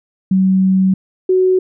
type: tone pair in turn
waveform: sine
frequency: 189.2 / 371.7 Hz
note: F#3 / F#4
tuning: +39 / +8 cents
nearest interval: octave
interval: 1169 cents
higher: second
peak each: -9 dBFS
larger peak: neither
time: 0.31-0.94 / 1.29-1.59 s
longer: first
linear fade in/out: 5 ms
effects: none